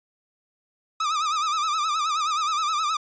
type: tone with vibrato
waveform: 45% pulse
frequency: 1239 Hz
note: D#6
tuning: 8 cents flat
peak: -22 dBFS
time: 1-2.97 s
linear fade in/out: 5 ms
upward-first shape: sine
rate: 9.5 Hz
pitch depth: 100 cents each way
effects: resampled to 16000 Hz